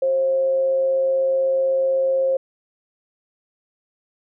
sine tone with amplitude modulation, 532 Hz, C5, 29 cents sharp, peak -15 dBFS, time 0.02-2.37 s, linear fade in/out 5 ms, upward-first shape sine, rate 156 Hz, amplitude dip 25%, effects none

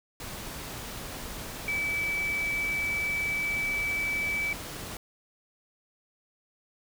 sine tone in noise, 2304 Hz, D7, 34 cents flat, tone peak -27 dBFS, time 1.68-4.53 s, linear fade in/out 2 ms, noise pink, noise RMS -39 dBFS, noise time 0.2-4.97 s, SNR +9 dB, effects none

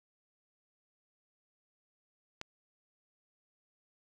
click, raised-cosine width 0.2 ms, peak -22 dBFS, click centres 2.414 s, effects none

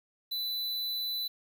square tone, 3992 Hz, B7, 18 cents sharp, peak -32 dBFS, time 0.31-1.28 s, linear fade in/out 10 ms, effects 10-bit

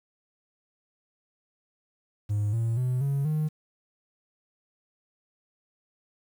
triangle tone with pitch steps, 103.83 / 114.54 / 126.36 / 139.4 / 153.78 Hz, G#2 / A#2 / B2 / C#3 / D#3, 0 / -30 / +40 / +10 / -20 cents, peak -21 dBFS, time 2.29-3.49 s, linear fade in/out 20 ms, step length 240 ms, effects tanh soft clip ceiling -18 dBFS + 9-bit

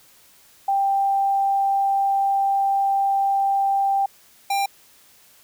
sine / square tone pair in turn, 788 / 793.5 Hz, G5 / G5, +9 / +21 cents, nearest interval unison, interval 12 cents, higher second, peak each -17 / -20 dBFS, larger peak first, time 0.68-4.06 / 4.5-4.66 s, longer first, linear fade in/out 5 ms, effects white hiss -53 dBFS RMS until 5.43 s

